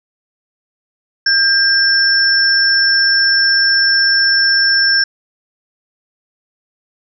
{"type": "tone pair together", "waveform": "sine", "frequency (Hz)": [1600, 5382], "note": ["G6", "E8"], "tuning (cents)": [35, 35], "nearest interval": "octave + major sixth", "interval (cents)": 2100, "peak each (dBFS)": -12, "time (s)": [1.26, 5.04], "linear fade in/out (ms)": 5, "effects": []}